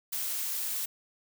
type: noise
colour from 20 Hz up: blue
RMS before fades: -33 dBFS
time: 0.12-0.86 s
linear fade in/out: 10 ms
effects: none